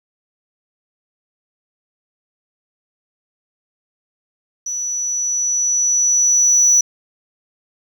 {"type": "tone with level ramp", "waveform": "sine", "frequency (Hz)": 5920, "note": "F#8", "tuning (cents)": 0, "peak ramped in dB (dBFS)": [-21, -6], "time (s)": [4.66, 6.81], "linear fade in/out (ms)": 5, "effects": ["tanh soft clip ceiling -8 dBFS", "8-bit"]}